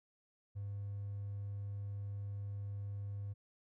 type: tone with hard clipping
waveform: triangle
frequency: 100.7 Hz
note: G2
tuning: 47 cents sharp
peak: -40 dBFS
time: 0.55-3.34 s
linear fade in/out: 20 ms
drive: 4 dB
effects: none